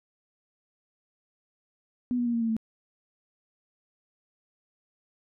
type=tone with pitch steps; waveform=sine; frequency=246.9 / 241.8 / 236.8 / 232 / 227.2 / 222.5 Hz; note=B3 / B3 / A#3 / A#3 / A#3 / A3; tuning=0 / -36 / +27 / -8 / -44 / +20 cents; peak=-24 dBFS; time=2.11-2.566 s; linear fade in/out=0 ms; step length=76 ms; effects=none